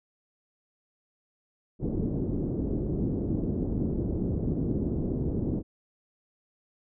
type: low-pass noise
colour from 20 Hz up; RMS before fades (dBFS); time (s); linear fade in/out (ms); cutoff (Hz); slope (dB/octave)
white; -29; 1.79-5.63; 50; 340; 24
effects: none